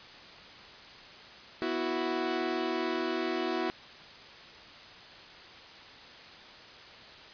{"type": "chord", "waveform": "sawtooth", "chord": "B suspended fourth", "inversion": "none", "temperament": "equal", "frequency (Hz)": [246.9, 329.6, 370], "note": ["B3", "E4", "F#4"], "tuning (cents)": [0, 0, 0], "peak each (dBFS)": [-34, -29, -29], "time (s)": [1.62, 3.7], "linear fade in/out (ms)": 0, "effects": ["white hiss -49 dBFS RMS until 7.33 s", "resampled to 11025 Hz"]}